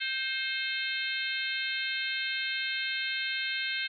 harmonic tone with a mistuned harmonic, 523 Hz, C5, 1 cent flat, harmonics 3 / 4 / 5 / 6 / 7 / 8, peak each -35 / -36 / -37 / -38 / -38 / -39 dBFS, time 0-3.88 s, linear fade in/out 20 ms, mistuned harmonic 4, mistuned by +36 cents, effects none

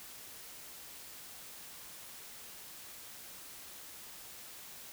silence, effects white hiss -50 dBFS RMS until 4.92 s

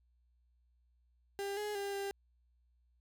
35% pulse tone with pitch steps, 398.7 / 418.2 / 399.7 / 397 Hz, G4 / G#4 / G4 / G4, +29 / +12 / +34 / +22 cents, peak -35 dBFS, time 1.39-2.11 s, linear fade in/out 0 ms, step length 180 ms, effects added 60 Hz sine -69 dBFS peak until 3 s

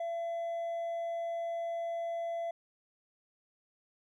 sine tone with hard clipping, 675 Hz, E5, 41 cents sharp, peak -34 dBFS, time 0-2.51 s, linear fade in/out 5 ms, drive 2 dB, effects none

